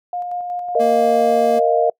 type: tone with tremolo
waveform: sine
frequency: 711 Hz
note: F5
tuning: 31 cents sharp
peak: -21 dBFS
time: 0.13-0.75 s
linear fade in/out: 2 ms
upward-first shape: square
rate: 5.4 Hz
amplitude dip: 30%
type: chord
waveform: sine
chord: Bb suspended fourth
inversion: none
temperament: equal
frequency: 466.2 / 622.3 / 698.5 Hz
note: Bb4 / Eb5 / F5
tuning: 0 / 0 / 0 cents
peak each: -17 dBFS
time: 0.75-1.9 s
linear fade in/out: 5 ms
type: tone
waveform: square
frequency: 232.7 Hz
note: A#3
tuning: 3 cents flat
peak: -24 dBFS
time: 0.79-1.6 s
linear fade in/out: 20 ms
effects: noise-tail reverb RT60 0.1 s tail -25 dB re dry